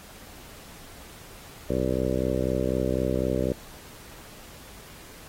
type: harmonic tone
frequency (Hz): 64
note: C2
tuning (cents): -38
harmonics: 1 / 2 / 3 / 4 / 5 / 6 / 7 / 8 / 9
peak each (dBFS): -32 / -32 / -32 / -32 / -32 / -32 / -32 / -32 / -32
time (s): 1.69-3.53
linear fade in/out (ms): 10
effects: pink hiss -47 dBFS RMS until 5.28 s + AAC 48 kbps